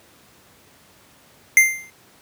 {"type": "tone with exponential decay", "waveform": "square", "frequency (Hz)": 2093, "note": "C7", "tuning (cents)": 0, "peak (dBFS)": -7, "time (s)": [1.57, 1.9], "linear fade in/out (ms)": 1, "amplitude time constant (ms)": 71, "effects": ["pink hiss -52 dBFS RMS until 2.21 s", "high-pass 100 Hz 12 dB/octave"]}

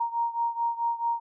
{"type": "beating tone pair", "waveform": "sine", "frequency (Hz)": [932.3, 936.9], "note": ["A#5", "A#5"], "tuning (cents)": [0, 8], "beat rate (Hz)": 4.6, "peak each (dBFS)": [-27, -30], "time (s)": [0, 1.2], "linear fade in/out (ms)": 10, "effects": []}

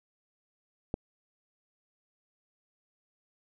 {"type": "click", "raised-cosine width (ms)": 2, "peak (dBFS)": -17, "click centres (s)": 0.941, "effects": []}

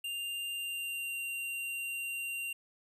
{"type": "tone with pitch glide", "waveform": "square", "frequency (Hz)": [2794, 2768], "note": ["F7", "F7"], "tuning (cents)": [0, -16], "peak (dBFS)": -36, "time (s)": [0.04, 2.53], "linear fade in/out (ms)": 5, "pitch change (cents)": -16, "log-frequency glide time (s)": [0.52, 1.18], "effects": []}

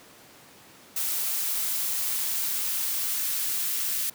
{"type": "noise with high-pass filter sweep", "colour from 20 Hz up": "blue", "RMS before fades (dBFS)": -28, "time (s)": [0.96, 4.1], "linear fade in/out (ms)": 5, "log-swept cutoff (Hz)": [500, 1500], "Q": 1, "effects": ["pink hiss -51 dBFS RMS until 4.14 s", "high-pass 150 Hz 12 dB/octave"]}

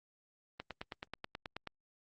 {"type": "click train", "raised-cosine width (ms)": 0.3, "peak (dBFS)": -25, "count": 11, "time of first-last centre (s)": [0.6, 1.673], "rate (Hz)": 9.32, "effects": ["Opus 24 kbps"]}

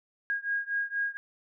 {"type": "beating tone pair", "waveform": "sine", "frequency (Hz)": [1632, 1636.2], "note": ["G#6", "G#6"], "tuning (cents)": [-31, -26], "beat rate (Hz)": 4.2, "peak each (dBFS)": [-31, -32], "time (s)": [0.3, 1.17], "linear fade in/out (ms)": 0, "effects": []}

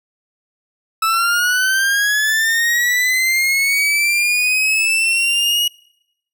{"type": "linear sweep", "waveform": "40% pulse", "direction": "up", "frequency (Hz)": [1304, 2903], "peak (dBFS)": -13, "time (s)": [1.02, 5.68], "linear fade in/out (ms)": 5, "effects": ["noise-tail reverb RT60 0.8 s tail -25 dB re dry"]}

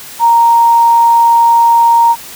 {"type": "tone", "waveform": "sine", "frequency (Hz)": 931, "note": "A#5", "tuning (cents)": -2, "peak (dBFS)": -4, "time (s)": [0.19, 2.16], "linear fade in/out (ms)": 50, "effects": ["white hiss -30 dBFS RMS until 2.35 s"]}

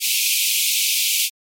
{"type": "high-pass noise", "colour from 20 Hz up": "pink", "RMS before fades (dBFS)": -19, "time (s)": [0, 1.3], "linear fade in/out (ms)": 50, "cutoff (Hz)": 2300, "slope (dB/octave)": 96, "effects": ["MP3 64 kbps"]}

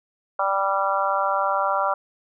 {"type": "harmonic tone", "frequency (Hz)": 195.6, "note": "G3", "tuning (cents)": -4, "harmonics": [3, 4, 5, 6, 7], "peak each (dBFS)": [-26, -26, -26, -26, -26], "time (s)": [0.39, 1.94], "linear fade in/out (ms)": 5, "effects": []}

